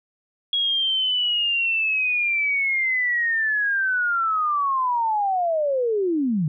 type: linear sweep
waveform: sine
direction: down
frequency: 3322 to 142 Hz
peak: -19 dBFS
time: 0.53-6.48 s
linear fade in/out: 2 ms
effects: none